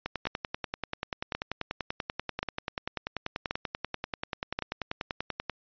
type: two click trains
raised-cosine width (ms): 0.3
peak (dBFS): -13 / -15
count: 5 / 57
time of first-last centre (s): 0.27-4.59 / 0.06-5.497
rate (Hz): 0.926 / 10.3
effects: resampled to 11025 Hz